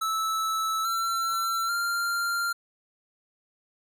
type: tone with pitch steps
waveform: square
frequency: 1310 / 1349.2 / 1389.5 Hz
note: E6 / E6 / F6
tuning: -11 / +40 / -9 cents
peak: -26 dBFS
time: 0.01-2.53 s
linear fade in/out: 10 ms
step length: 840 ms
effects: none